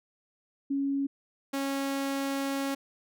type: tone pair in turn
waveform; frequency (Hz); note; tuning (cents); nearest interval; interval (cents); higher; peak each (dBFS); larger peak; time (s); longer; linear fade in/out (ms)
sine / sawtooth; 277.2 / 274.8; C#4 / C#4; 0 / -15; unison; 15; first; -26 / -25; second; 0.7-1.07 / 1.53-2.75; second; 10
effects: none